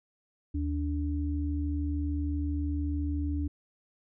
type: tone pair together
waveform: sine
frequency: 76.94 / 290.2 Hz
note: D#2 / D4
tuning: -19 / -21 cents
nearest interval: octave + major seventh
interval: 2298 cents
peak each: -29 / -33 dBFS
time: 0.54-3.48 s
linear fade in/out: 10 ms
effects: none